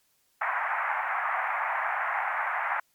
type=band-pass noise; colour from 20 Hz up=pink; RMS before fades=-29 dBFS; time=0.41-2.8 s; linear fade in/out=5 ms; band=730 to 2100 Hz; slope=48 dB/octave; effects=white hiss -69 dBFS RMS until 2.94 s + MP3 96 kbps